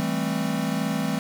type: chord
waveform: square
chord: A minor seventh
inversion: second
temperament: equal with one note detuned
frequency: 164.81 / 198.05 / 220 / 261.6 Hz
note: E3 / G3 / A3 / C4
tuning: 0 / +18 / 0 / 0 cents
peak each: -30 dBFS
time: 0-1.19 s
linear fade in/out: 0 ms
effects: none